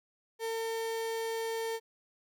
35% pulse tone, 452.5 Hz, A4, 48 cents sharp, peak -31 dBFS, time 0.39-1.8 s, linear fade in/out 50 ms, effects none

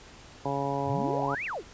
harmonic tone, 139.4 Hz, C#3, 10 cents sharp, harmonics 1 / 2 / 3 / 4 / 5 / 6 / 7, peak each -35 / -35 / -35 / -35 / -35 / -35 / -35 dBFS, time 0.45-1.35 s, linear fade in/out 5 ms
sine exponential two-way sweep, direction up then down, 85.6 to 2773 to 273.8 Hz, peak -31 dBFS, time 0.85-1.63 s, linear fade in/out 50 ms, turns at 1.45 s
effects pink hiss -50 dBFS RMS until 1.73 s + resampled to 16000 Hz

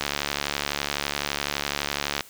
click train, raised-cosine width 0.2 ms, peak -7 dBFS, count 159, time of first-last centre 0.01-2.207 s, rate 71.9 Hz, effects white hiss -49 dBFS RMS until 2.29 s

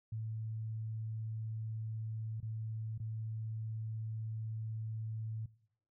sine tone with dropouts, 110.5 Hz, A2, 8 cents sharp, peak -37 dBFS, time 0.12-5.46 s, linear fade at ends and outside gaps 5 ms, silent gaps 2.404-2.427 / 2.979-2.999 s, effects noise-tail reverb RT60 0.7 s tail -21 dB re dry

